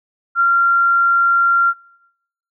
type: tone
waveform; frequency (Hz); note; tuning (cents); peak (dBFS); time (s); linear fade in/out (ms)
sine; 1380; F6; -21; -10; 0.35-1.74; 50
effects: noise-tail reverb RT60 0.8 s tail -23 dB re dry